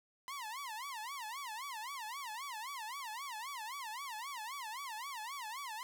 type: tone with vibrato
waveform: sawtooth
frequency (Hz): 987.8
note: B5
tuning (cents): 0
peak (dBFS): -38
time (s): 0.28-5.83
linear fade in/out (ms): 0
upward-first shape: sine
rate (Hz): 3.8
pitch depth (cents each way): 260
effects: none